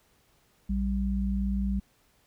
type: tone pair together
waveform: sine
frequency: 58.68 / 196 Hz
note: A#1 / G3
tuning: +12 / 0 cents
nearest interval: octave + major sixth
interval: 2088 cents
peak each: -28 dBFS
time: 0.69-1.8 s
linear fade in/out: 10 ms
effects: pink hiss -66 dBFS RMS until 2.26 s